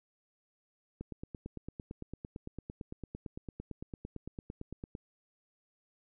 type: click train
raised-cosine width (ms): 3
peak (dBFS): -28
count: 36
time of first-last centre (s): 1.01-4.951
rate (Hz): 8.88
effects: none